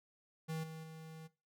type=tone with level steps; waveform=square; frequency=159.8 Hz; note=D#3; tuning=47 cents sharp; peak=-39 / -47 / -50 dBFS; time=0.48-1.28 s; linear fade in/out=20 ms; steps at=0.63 / 0.83 s; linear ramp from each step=10 ms; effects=noise-tail reverb RT60 0.3 s tail -18 dB re dry